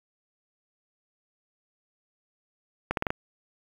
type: accelerating click train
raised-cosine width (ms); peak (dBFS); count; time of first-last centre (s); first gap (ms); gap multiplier
0.5; -11; 5; 2.91-3.105; 62; 0.84
effects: 7-bit